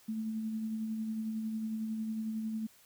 sine tone with tremolo, 220 Hz, A3, in tune, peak -32 dBFS, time 0.08-2.67 s, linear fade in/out 10 ms, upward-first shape sine, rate 11 Hz, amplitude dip 30%, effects white hiss -62 dBFS RMS until 2.85 s

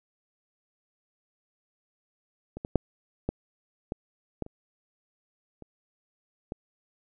clicks, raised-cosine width 2 ms, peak -24 / -20 / -7 / -14 / -17 / -17 / -30 / -30 / -20 dBFS, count 9, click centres 2.57 / 2.649 / 2.757 / 3.29 / 3.921 / 4.423 / 4.464 / 5.623 / 6.521 s, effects none

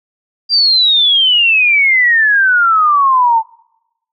sine exponential sweep, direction down, 4782 to 881 Hz, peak -7 dBFS, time 0.49-3.43 s, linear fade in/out 50 ms, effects noise-tail reverb RT60 0.9 s tail -26 dB re dry

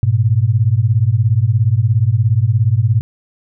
sine beating tone pair, 103 / 120 Hz, G#2 / B2, -14 / -49 cents, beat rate 17 Hz, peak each -13 dBFS, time 0.03-3.01 s, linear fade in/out 0 ms, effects none

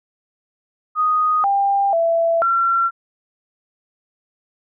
sine tone with pitch steps, 1244 / 796 / 667 / 1362 Hz, D#6 / G5 / E5 / F6, -1 / +26 / +20 / -44 cents, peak -14 dBFS, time 0.95-2.91 s, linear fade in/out 50 ms, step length 490 ms, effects none

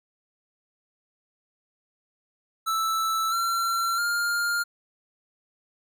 square tone with pitch steps, 1318.5 / 1361.1 / 1405 Hz, E6 / F6 / F6, 0 / -45 / +10 cents, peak -24 dBFS, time 2.66-4.64 s, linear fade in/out 20 ms, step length 660 ms, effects none

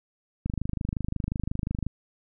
click train, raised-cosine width 5 ms, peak -16 dBFS, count 37, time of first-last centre 0.46-1.866 s, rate 25.6 Hz, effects none

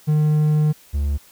triangle tone pair in turn, 152.1 / 71.78 Hz, D#3 / D2, -39 / -39 cents, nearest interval octave + minor second, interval 1300 cents, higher first, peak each -12 / -16 dBFS, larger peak first, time 0.07-0.73 / 0.93-1.18 s, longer first, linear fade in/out 20 ms, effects white hiss -50 dBFS RMS until 1.31 s

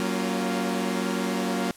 sawtooth chord, Gb major seventh, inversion none, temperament equal with one note detuned, 188.01 / 233.1 / 277.2 / 349.2 Hz, Gb3 / Bb3 / Db4 / F4, +28 / 0 / 0 / 0 cents, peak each -25 / -25 / -29 / -29 dBFS, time 0-1.71 s, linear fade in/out 0 ms, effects white hiss -51 dBFS RMS until 1.76 s + low-pass 12000 Hz 12 dB/octave

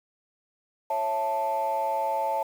sine chord, A major, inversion first, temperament just, 550 / 660 / 880 Hz, C#5 / E5 / A5, -14 / +2 / 0 cents, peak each -30 / -30 / -25 dBFS, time 0.9-2.43 s, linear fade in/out 5 ms, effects tanh soft clip ceiling -19 dBFS + 8-bit

